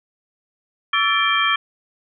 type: tone cluster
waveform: sine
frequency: 1137 / 1328 / 1754 / 2348 / 3184 Hz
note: C#6 / E6 / A6 / D7 / G7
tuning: +44 / +12 / -6 / -1 / +26 cents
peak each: -22 dBFS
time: 0.93-1.56 s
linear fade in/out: 5 ms
effects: none